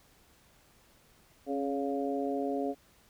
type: harmonic tone with a mistuned harmonic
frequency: 140.3 Hz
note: C#3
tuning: 21 cents sharp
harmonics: 2 / 3 / 4 / 5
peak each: -33 / -35 / -37 / -37 dBFS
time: 1.46-2.75 s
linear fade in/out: 50 ms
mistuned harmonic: 2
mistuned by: -32 cents
effects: pink hiss -63 dBFS RMS until 3.09 s